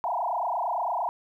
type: tone with frequency modulation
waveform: sine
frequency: 830.6 Hz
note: G#5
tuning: in tune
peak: -25 dBFS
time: 0.04-1.09 s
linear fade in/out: 0 ms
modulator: 28.8 Hz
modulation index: 5.6
effects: 11-bit